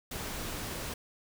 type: noise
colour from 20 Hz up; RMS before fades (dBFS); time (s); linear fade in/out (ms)
pink; -38; 0.11-0.94; 5
effects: none